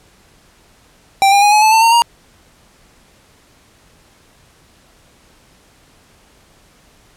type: tone with pitch steps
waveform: square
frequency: 784 / 804.6 / 825.8 / 847.6 / 869.9 / 892.8 / 916.3 / 940.5 Hz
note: G5 / G5 / G#5 / G#5 / A5 / A5 / A#5 / A#5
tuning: 0 / +45 / -10 / +35 / -20 / +25 / -30 / +15 cents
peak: -8 dBFS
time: 1.22-2.02 s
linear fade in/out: 0 ms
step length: 100 ms
effects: pink hiss -50 dBFS RMS until 7.16 s + low-pass 11000 Hz 12 dB/octave